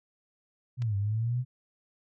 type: linear two-way sweep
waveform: sine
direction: down then up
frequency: 128.2 to 98 to 128.2 Hz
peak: -26 dBFS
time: 0.77-1.45 s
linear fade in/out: 50 ms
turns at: 0.96 s
type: clicks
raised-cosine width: 0.2 ms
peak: -31 dBFS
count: 2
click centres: 0.82 / 0.823 s
effects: none